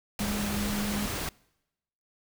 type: tone in noise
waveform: sine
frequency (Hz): 205.6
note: G#3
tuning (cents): -17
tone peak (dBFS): -30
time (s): 0.2-1.06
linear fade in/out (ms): 2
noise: pink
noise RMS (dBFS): -33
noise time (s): 0.19-1.29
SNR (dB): 0
effects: noise-tail reverb RT60 0.9 s tail -25 dB re dry